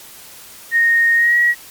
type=tone with pitch glide; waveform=sine; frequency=1856 to 1912.6 Hz; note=A#6 to A#6; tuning=-8 to +44 cents; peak=-10 dBFS; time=0.71-1.55 s; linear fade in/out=50 ms; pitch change=+52 cents; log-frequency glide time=1.16-1.37 s; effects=white hiss -39 dBFS RMS until 1.7 s + MP3 96 kbps